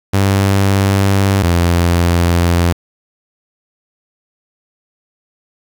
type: tone pair in turn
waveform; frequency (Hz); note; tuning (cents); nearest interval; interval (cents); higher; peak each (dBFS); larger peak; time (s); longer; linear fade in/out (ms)
sawtooth; 98 / 86.28; G2 / F2; 0 / -20; major second; 220; first; -6; neither; 0.13-1.43 / 1.43-2.73; neither; 10
effects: 7-bit